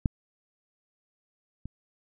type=clicks; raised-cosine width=5 ms; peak=-11 / -25 dBFS; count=2; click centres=0.058 / 1.656 s; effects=none